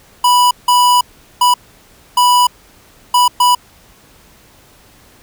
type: tone bursts at uneven times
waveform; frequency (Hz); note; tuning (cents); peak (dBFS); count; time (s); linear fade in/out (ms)
square; 984; B5; -7; -8; 6; 0.24-0.51 / 0.68-1.01 / 1.41-1.54 / 2.17-2.47 / 3.14-3.28 / 3.4-3.55; 5
effects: pink hiss -46 dBFS RMS until 5.22 s